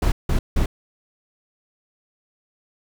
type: noise bursts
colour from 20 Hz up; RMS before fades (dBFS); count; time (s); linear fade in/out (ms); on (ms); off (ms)
brown; -18; 3; 0.02-0.66; 5; 100; 170
effects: none